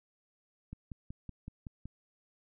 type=click train; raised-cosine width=5 ms; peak=-30 dBFS; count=7; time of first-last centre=0.73-1.856 s; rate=5.33 Hz; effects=none